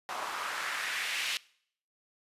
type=noise with band-pass filter sweep; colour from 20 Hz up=white; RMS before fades=-35 dBFS; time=0.09-1.37 s; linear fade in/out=0 ms; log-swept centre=900 to 2800 Hz; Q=1.9; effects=noise-tail reverb RT60 0.6 s tail -22 dB re dry + resampled to 32000 Hz